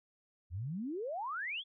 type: exponential sweep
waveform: sine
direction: up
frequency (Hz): 78.5 to 3520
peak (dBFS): -36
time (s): 0.5-1.64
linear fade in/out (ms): 50
effects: none